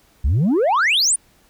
sine exponential sweep, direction up, 58.27 to 9956 Hz, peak -11 dBFS, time 0.24-1.16 s, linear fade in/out 10 ms, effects tanh soft clip ceiling -13 dBFS + pink hiss -56 dBFS RMS until 1.49 s

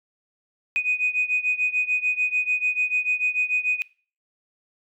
sine beating tone pair, 2489 / 2495.8 Hz, D#7 / D#7, 0 / +5 cents, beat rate 6.8 Hz, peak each -22 / -25 dBFS, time 0.76-3.82 s, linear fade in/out 0 ms, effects noise-tail reverb RT60 0.4 s tail -22 dB re dry + tanh soft clip ceiling -13 dBFS

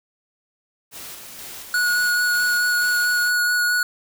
white noise with tremolo, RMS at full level -36 dBFS, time 0.91-3.32 s, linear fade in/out 50 ms, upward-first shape square, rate 2.1 Hz, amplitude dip 30%
square tone with vibrato, 1457 Hz, F#6, 27 cents flat, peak -18 dBFS, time 1.74-3.83 s, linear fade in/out 2 ms, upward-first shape sine, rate 4.6 Hz, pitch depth 12 cents each way
effects none

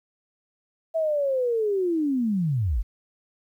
sine linear sweep, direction down, 659.3 to 38.89 Hz, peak -21 dBFS, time 0.94-2.83 s, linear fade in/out 20 ms, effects 10-bit

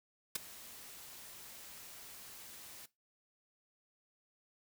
white noise with ADSR envelope, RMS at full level -33 dBFS, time 0.35-2.86 s, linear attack 7 ms, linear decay 12 ms, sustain -19 dB, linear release 7 ms, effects noise-tail reverb RT60 0.2 s tail -18 dB re dry

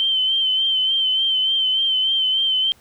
sine tone with vibrato, 3098 Hz, G7, 21 cents flat, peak -16 dBFS, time 0-2.72 s, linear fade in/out 0 ms, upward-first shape sine, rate 3.4 Hz, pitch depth 37 cents each way, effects pink hiss -54 dBFS RMS until 2.8 s

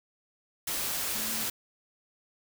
sine tone in noise, 220 Hz, A3, in tune, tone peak -42 dBFS, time 1.15-1.44 s, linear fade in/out 5 ms, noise white, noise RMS -32 dBFS, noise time 0.67-1.5 s, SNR -13 dB, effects none

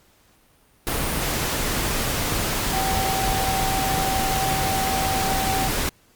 sine tone in noise, 769 Hz, G5, 33 cents flat, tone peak -24 dBFS, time 2.73-5.68 s, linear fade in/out 0 ms, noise pink, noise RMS -24 dBFS, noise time 0.87-5.89 s, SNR -3 dB, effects pink hiss -58 dBFS RMS until 6.15 s + Opus 48 kbps

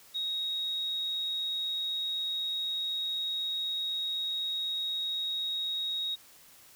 sine tone, 3772 Hz, A#7, 20 cents sharp, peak -30 dBFS, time 0.14-6.16 s, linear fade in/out 20 ms, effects white hiss -56 dBFS RMS until 6.75 s

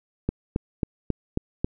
click train, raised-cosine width 3 ms, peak -10 dBFS, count 6, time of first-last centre 0.29-1.645 s, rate 3.69 Hz, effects none

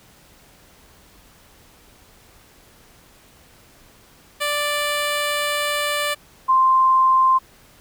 10% pulse / sine tone pair in turn, 587.3 / 1046.4 Hz, D5 / C6, 0 / 0 cents, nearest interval minor seventh, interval 1000 cents, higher second, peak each -12 dBFS, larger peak neither, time 4.4-6.15 / 6.48-7.39 s, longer first, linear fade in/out 20 ms, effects pink hiss -51 dBFS RMS until 7.8 s

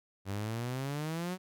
sawtooth exponential sweep, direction up, 95.6 to 188.3 Hz, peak -30 dBFS, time 0.25-1.38 s, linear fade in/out 50 ms, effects none

